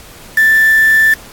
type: tone with quantisation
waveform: sine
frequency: 1767 Hz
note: A6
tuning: 7 cents sharp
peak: -6 dBFS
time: 0.37-1.14 s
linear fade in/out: 5 ms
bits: 3
effects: pink hiss -36 dBFS RMS until 1.32 s + AAC 64 kbps